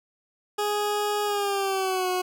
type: tone with pitch glide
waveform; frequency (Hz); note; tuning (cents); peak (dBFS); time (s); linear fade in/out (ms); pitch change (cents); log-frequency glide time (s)
20% pulse; 415.3 to 365.7; G#4 to F#4; 0 to -20; -19; 0.58-2.22; 10; -220; 1.25-2.09
effects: none